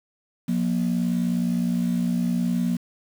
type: tone pair together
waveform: sine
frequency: 177.8 / 237.3 Hz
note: F3 / A#3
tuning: +31 / +31 cents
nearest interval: perfect fourth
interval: 500 cents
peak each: -22 dBFS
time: 0.48-2.77 s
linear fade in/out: 10 ms
effects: tanh soft clip ceiling -16 dBFS + 7-bit